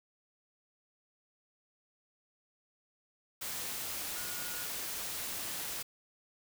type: tone in noise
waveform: sine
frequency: 1444 Hz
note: F#6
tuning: 43 cents flat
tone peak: -48 dBFS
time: 4.15-4.67 s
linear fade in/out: 10 ms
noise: white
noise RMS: -39 dBFS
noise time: 3.41-5.83 s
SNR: -12 dB
effects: none